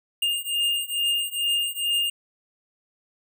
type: beating tone pair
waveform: square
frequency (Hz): 2821 / 2823.3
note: F7 / F7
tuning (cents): +17 / +18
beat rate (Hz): 2.3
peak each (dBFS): -27 / -26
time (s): 0.22-2.1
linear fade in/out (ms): 5
effects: none